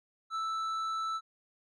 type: tone with tanh clipping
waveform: sine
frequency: 1318.5 Hz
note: E6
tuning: in tune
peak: -33 dBFS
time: 0.3-1.21 s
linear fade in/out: 50 ms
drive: 8 dB
effects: none